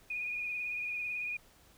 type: tone with vibrato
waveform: sine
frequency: 2456 Hz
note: D#7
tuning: 23 cents flat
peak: -34 dBFS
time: 0.1-1.37 s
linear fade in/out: 5 ms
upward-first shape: triangle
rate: 18 Hz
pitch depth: 37 cents each way
effects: pink hiss -62 dBFS RMS until 1.77 s